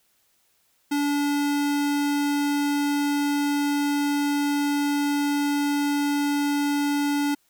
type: tone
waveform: square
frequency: 288.1 Hz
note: D4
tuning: 33 cents flat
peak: -22 dBFS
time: 0.91-7.35 s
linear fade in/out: 10 ms
effects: white hiss -66 dBFS RMS until 7.49 s